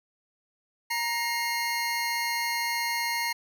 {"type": "tone pair together", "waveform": "25% pulse", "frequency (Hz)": [935.5, 2138], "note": ["A#5", "C7"], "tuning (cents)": [6, 37], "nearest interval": "octave + major second", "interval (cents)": 1431, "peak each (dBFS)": [-26, -26], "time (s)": [0.9, 3.33], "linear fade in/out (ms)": 10, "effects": []}